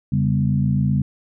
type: tone cluster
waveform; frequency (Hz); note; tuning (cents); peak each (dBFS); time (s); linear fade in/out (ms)
sine; 84.7 / 138.5 / 197.7 / 245.4; E2 / C#3 / G3 / B3; +48 / -1 / +15 / -11; -27 / -18 / -21 / -27; 0.12-1.02; 5
effects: none

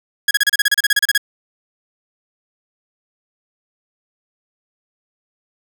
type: tone bursts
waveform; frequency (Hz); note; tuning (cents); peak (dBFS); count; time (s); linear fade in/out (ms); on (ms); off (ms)
sawtooth; 1661.2; G#6; 0; -7; 15; 0.28-1.178; 5; 30; 32
effects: none

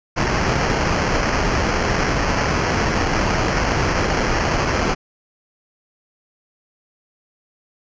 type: noise with sample-and-hold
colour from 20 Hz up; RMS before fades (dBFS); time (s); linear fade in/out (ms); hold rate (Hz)
pink; -19; 0.16-4.95; 20; 3675
effects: resampled to 16000 Hz

